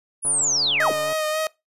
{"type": "linear sweep", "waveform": "sine", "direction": "down", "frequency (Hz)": [10550, 45.14], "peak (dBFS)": -18, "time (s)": [0.22, 0.93], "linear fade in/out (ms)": 50}
{"type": "click train", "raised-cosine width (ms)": 1, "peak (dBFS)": -24, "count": 127, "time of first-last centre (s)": [0.25, 1.125], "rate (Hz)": 144}
{"type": "tone with vibrato", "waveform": "sawtooth", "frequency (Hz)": 622.3, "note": "D#5", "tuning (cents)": 0, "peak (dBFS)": -18, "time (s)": [0.8, 1.47], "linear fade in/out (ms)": 2, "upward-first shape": "sine", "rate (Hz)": 3.7, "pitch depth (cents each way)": 24}
{"effects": ["noise-tail reverb RT60 0.2 s tail -21 dB re dry", "resampled to 32000 Hz"]}